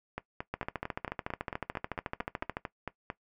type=two click trains; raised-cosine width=0.5 ms; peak=-18 / -20 dBFS; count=29 / 14; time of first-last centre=0.54-2.569 / 0.18-3.101 s; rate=13.8 / 4.45 Hz; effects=noise-tail reverb RT60 0.1 s tail -17 dB re dry